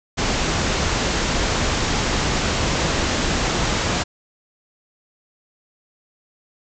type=low-pass noise; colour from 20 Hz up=pink; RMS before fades=-21 dBFS; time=0.17-4.04 s; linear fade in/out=20 ms; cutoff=7500 Hz; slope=96 dB/octave; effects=none